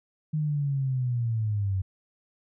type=linear sweep; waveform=sine; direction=down; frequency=155.56 to 92.9 Hz; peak=-24 dBFS; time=0.33-1.82 s; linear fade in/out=10 ms; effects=none